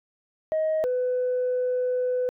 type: tone pair in turn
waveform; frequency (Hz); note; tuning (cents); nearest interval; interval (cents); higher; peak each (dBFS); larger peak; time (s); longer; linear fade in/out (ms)
sine; 629 / 501.1; D#5 / B4; +19 / +25; major third; 394; first; -20 / -21; first; 0.52-0.84 / 0.84-2.29; second; 0
effects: tanh soft clip ceiling -19 dBFS